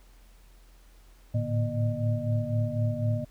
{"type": "tone cluster", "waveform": "sine", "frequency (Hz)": [109, 113, 147.4, 239.1, 607], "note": ["A2", "A2", "D3", "A#3", "D#5"], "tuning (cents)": [-16, 47, 7, 44, -43], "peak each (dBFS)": [-29, -28, -37, -35, -35], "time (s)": [1.34, 3.25], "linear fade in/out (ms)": 10, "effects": ["added 42 Hz sine -52 dBFS peak until 3.3 s", "pink hiss -62 dBFS RMS until 3.3 s"]}